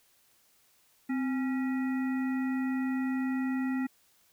harmonic tone with a mistuned harmonic, 275.2 Hz, C#4, 12 cents flat, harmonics 1 / 3 / 5 / 7 / 9, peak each -28 / -44 / -46 / -42 / -51 dBFS, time 1.09-3.87 s, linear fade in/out 10 ms, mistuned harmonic 1, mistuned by -99 cents, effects white hiss -66 dBFS RMS until 4.32 s

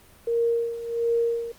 sine tone with tremolo, 466.2 Hz, A#4, in tune, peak -19 dBFS, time 0.27-1.52 s, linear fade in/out 5 ms, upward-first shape sine, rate 1.4 Hz, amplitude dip 75%, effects pink hiss -53 dBFS RMS until 1.58 s + Opus 32 kbps

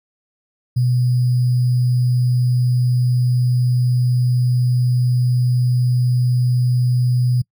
sine tone with sample-and-hold, 124.1 Hz, B2, 9 cents sharp, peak -13 dBFS, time 0.76-7.42 s, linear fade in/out 10 ms, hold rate 4900 Hz, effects noise-tail reverb RT60 0.1 s tail -25 dB re dry

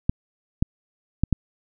clicks, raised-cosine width 5 ms, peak -6 dBFS, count 4, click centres 0.095 / 0.625 / 1.236 / 1.327 s, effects none

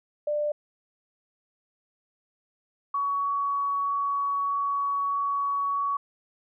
sine tone pair in turn, 594 / 1124.6 Hz, D5 / C#6, +20 / +25 cents, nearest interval major seventh, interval 1105 cents, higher second, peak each -24 dBFS, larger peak neither, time 0.27-0.52 / 2.94-5.97 s, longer second, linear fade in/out 5 ms, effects none

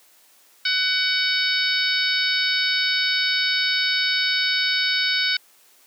harmonic tone, 750 Hz, F#5, 23 cents sharp, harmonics 2 / 3 / 4 / 5 / 6 / 7, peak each -25 / -25 / -28 / -25 / -27 / -28 dBFS, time 0.65-5.37 s, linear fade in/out 5 ms, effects white hiss -55 dBFS RMS until 5.86 s + high-pass 300 Hz 12 dB/octave

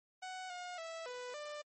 sawtooth tone with pitch steps, 744 / 717 / 656 / 495.6 / 594 Hz, F#5 / F5 / E5 / B4 / D5, +9 / +45 / -9 / +6 / +20 cents, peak -39 dBFS, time 0.22-1.62 s, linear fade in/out 10 ms, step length 280 ms, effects MP3 32 kbps

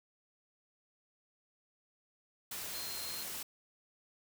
sine tone in noise, 4186 Hz, C8, in tune, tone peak -44 dBFS, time 2.74-3.23 s, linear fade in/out 5 ms, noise white, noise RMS -42 dBFS, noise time 2.51-3.43 s, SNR -5 dB, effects none

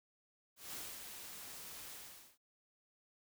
white noise with ADSR envelope, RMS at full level -45 dBFS, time 0.56-2.38 s, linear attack 180 ms, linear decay 250 ms, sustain -5 dB, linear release 450 ms, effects none

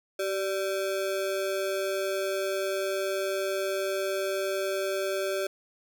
square ring-modulated tone, 485.4 Hz, B4, 30 cents flat, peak -25 dBFS, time 0.19-5.47 s, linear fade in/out 5 ms, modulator 101 Hz, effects none

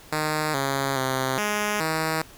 5% pulse tone with pitch steps, 153.9 / 136.9 / 131.5 / 208.8 / 159 Hz, D#3 / C#3 / C3 / G#3 / D#3, -19 / -21 / +9 / +10 / +38 cents, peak -12 dBFS, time 0.12-2.22 s, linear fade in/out 5 ms, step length 420 ms, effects pink hiss -48 dBFS RMS until 2.37 s

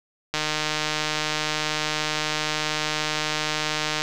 click train, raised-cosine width 0.2 ms, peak -7 dBFS, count 564, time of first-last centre 0.34-4.02 s, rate 153 Hz, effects none

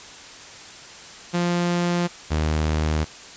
sawtooth tone pair in turn, 174.5 / 77.48 Hz, F3 / D#2, -1 / -7 cents, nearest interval octave + major second, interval 1406 cents, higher first, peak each -16 dBFS, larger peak neither, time 1.33-2.08 / 2.3-3.05 s, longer neither, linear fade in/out 20 ms, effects white hiss -41 dBFS RMS until 3.36 s + resampled to 16000 Hz

